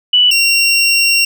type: tone pair in turn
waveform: sine / 25% pulse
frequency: 2963 / 2750 Hz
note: F#7 / F7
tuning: +2 / -27 cents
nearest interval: minor second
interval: 129 cents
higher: first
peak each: -6 / -5 dBFS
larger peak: second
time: 0.13-0.31 / 0.31-1.25 s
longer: second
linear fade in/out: 5 ms
effects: none